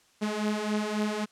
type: beating tone pair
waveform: sawtooth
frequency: 209.1 / 212.8 Hz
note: G#3 / G#3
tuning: +12 / +42 cents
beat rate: 3.7 Hz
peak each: -28 / -25 dBFS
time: 0.21-1.26 s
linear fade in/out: 20 ms
effects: white hiss -63 dBFS RMS until 1.31 s + low-pass 8000 Hz 12 dB/octave